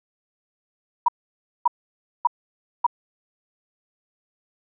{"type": "tone bursts", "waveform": "sine", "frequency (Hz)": 959, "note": "A#5", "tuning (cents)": 49, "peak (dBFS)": -13, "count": 4, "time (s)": [1.06, 2.866], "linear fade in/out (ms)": 5, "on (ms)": 24, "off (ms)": 570, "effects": []}